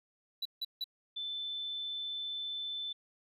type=tone bursts; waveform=triangle; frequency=3951 Hz; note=B7; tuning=in tune; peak=-32 dBFS; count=3; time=0.42-0.842 s; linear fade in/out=5 ms; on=34 ms; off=160 ms
type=tone; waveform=sine; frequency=3525 Hz; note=A7; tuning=2 cents sharp; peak=-36 dBFS; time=1.16-2.93 s; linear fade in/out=10 ms
effects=none